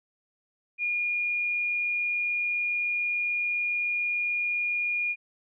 sine tone, 2429 Hz, D#7, 42 cents flat, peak -25 dBFS, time 0.78-5.16 s, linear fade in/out 50 ms, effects none

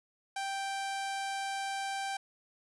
sawtooth tone, 784 Hz, G5, in tune, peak -30 dBFS, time 0.36-2.17 s, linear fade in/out 5 ms, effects resampled to 24000 Hz + 11-bit

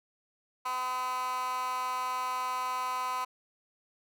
15% pulse tone with high-pass filter, 253.8 Hz, B3, 47 cents sharp, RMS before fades -33 dBFS, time 0.65-3.25 s, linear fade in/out 10 ms, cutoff 1100 Hz, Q 5.4, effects none

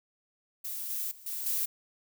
violet noise with level steps, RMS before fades -37 / -34 / -52 / -36 / -30 dBFS, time 0.64-1.66 s, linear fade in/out 10 ms, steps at 0.9 / 1.11 / 1.26 / 1.46 s, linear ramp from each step 5 ms, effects none

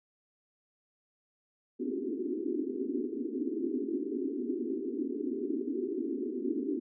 pink band-pass noise, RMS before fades -34 dBFS, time 1.79-6.8 s, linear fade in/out 20 ms, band 240 to 410 Hz, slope 96 dB/octave, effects none

